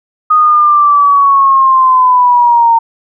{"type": "linear sweep", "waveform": "sine", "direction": "down", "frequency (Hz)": [1244.5, 914], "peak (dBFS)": -4, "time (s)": [0.3, 2.79], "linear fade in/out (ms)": 10, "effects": []}